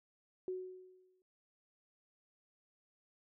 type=tone with exponential decay; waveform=sine; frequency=370 Hz; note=F#4; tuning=in tune; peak=-35 dBFS; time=0.48-1.22 s; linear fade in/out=1 ms; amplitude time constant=160 ms; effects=none